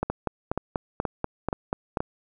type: two click trains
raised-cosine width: 1 ms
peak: -12 / -11 dBFS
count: 5 / 9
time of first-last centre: 0.1-2.005 / 0.03-1.972 s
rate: 2.1 / 4.12 Hz
effects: none